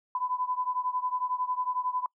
sine beating tone pair, 999 / 1010 Hz, B5 / B5, +20 / +39 cents, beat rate 11 Hz, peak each -30 / -32 dBFS, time 0.15-2.06 s, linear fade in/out 2 ms, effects noise-tail reverb RT60 0.1 s tail -26 dB re dry

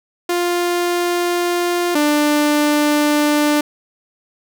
sawtooth tone pair in turn, 350.3 / 296.4 Hz, F4 / D4, +5 / +16 cents, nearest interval minor third, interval 289 cents, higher first, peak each -12 / -9 dBFS, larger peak second, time 0.29-1.95 / 1.95-3.61 s, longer neither, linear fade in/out 5 ms, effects none

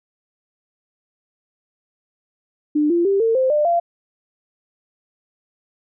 sine tone with pitch steps, 298.9 / 343.3 / 394.4 / 453 / 520.4 / 597.8 / 686.7 Hz, D4 / F4 / G4 / A#4 / C5 / D5 / F5, +31 / -30 / +11 / -50 / -9 / +31 / -29 cents, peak -14 dBFS, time 2.75-3.8 s, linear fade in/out 10 ms, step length 150 ms, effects none

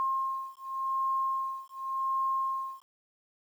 sine beating tone pair, 1066 / 1066.89 Hz, C6 / C6, +32 / +33 cents, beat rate 0.89 Hz, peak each -32 / -32 dBFS, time 0-2.82 s, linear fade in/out 0 ms, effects 10-bit

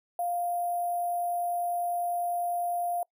sine tone with sample-and-hold, 700 Hz, F5, 4 cents sharp, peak -27 dBFS, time 0.19-3.03 s, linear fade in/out 2 ms, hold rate 11025 Hz, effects noise-tail reverb RT60 0.1 s tail -25 dB re dry

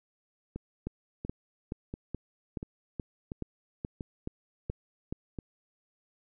two click trains, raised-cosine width 3 ms, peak -21 / -24 dBFS, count 11 / 8, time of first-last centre 0.87-5.125 / 0.56-5.388 s, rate 2.35 / 1.45 Hz, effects none

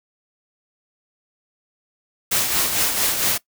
white noise with tremolo, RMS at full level -18 dBFS, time 2.31-3.38 s, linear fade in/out 10 ms, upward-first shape triangle, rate 4.4 Hz, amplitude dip 55%, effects noise-tail reverb RT60 0.1 s tail -20 dB re dry

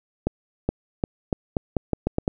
accelerating click train, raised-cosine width 2 ms, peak -8 dBFS, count 10, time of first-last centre 0.27-2.279 s, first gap 420 ms, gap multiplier 0.83, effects none

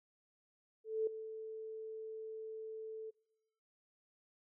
sine tone with ADSR envelope, 440 Hz, A4, in tune, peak -30 dBFS, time 0.84-3.11 s, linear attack 230 ms, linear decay 4 ms, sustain -13 dB, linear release 18 ms, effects noise-tail reverb RT60 0.9 s tail -24 dB re dry

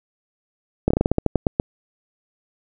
slowing click train, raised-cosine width 2 ms, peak -3 dBFS, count 12, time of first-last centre 0.88-1.599 s, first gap 25 ms, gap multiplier 1.18, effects none

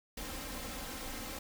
pink noise with comb filter, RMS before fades -42 dBFS, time 0.17-1.39 s, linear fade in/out 5 ms, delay 3.8 ms, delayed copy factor +0.6, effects none

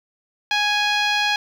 10% pulse tone with low-pass filter, 830.6 Hz, G#5, in tune, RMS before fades -20 dBFS, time 0.51-1.36 s, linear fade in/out 2 ms, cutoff 3900 Hz, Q 1, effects 7-bit

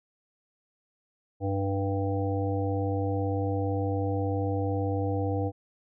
harmonic tone with a mistuned harmonic, 98 Hz, G2, in tune, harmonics 1 / 3 / 5 / 7 / 8, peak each -28 / -32 / -32 / -39 / -37 dBFS, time 1.4-5.52 s, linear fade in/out 50 ms, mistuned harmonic 3, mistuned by +18 cents, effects none

